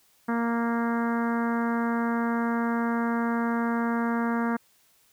harmonic tone, 233.1 Hz, A#3, in tune, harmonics 1 / 2 / 3 / 4 / 5 / 6 / 7 / 8 / 9, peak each -25 / -34 / -36 / -34 / -36 / -37 / -38 / -44 / -48 dBFS, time 0.28-4.57 s, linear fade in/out 10 ms, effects white hiss -63 dBFS RMS until 5.12 s

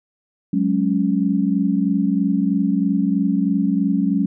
sine chord, F# suspended second, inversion none, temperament just, 185 / 208.1 / 277.5 Hz, F#3 / G#3 / C#4, 0 / +4 / +2 cents, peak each -20 dBFS, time 0.53-4.26 s, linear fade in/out 5 ms, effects none

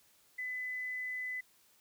sine tone with quantisation, 2007 Hz, B6, 27 cents sharp, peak -36 dBFS, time 0.38-1.41 s, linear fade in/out 10 ms, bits 11, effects white hiss -67 dBFS RMS until 1.8 s

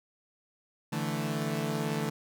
sawtooth chord, D suspended second, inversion none, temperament equal, 146.83 / 164.81 / 220 Hz, D3 / E3 / A3, 0 / 0 / 0 cents, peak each -30 / -31 / -30 dBFS, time 0.92-2.1 s, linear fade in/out 10 ms, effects none

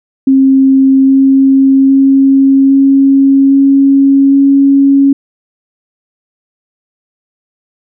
sine tone with pitch steps, 267.8 / 269.5 / 271.2 / 273 / 274.7 / 276.4 Hz, C4 / C#4 / C#4 / C#4 / C#4 / C#4, +40 / -49 / -38 / -26 / -16 / -5 cents, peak -3 dBFS, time 0.27-5.13 s, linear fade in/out 5 ms, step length 810 ms, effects none

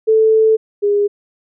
sine tone pair in turn, 440 / 409 Hz, A4 / G#4, 0 / -26 cents, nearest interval minor second, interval 126 cents, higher first, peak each -8 / -11 dBFS, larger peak first, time 0.07-0.57 / 0.82-1.08 s, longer first, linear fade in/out 20 ms, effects none

